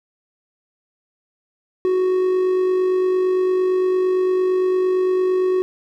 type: tone with amplitude modulation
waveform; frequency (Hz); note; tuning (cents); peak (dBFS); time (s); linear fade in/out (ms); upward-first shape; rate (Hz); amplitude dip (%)
triangle; 370; F#4; 0; -12; 1.85-5.62; 0; sine; 48.8; 30
effects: none